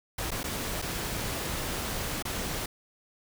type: noise with dropouts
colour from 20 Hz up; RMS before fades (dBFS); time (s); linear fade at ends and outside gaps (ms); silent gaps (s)
pink; -33; 0.18-2.66; 5; 0.307-0.315 / 0.432-0.44 / 0.818-0.822 / 2.225-2.251
effects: none